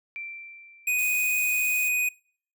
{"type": "tone with exponential decay", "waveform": "sine", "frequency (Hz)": 2349, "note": "D7", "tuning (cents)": 0, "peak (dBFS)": -32, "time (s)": [0.16, 1.5], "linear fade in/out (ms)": 0, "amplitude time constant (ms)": 290}
{"type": "tone", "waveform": "square", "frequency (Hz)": 2489, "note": "D#7", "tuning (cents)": 0, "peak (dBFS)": -23, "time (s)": [0.87, 2.09], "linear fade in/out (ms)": 5}
{"type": "noise", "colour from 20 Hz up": "violet", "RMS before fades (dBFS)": -36, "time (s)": [0.98, 1.89], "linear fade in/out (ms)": 10}
{"effects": ["noise-tail reverb RT60 0.5 s tail -24 dB re dry"]}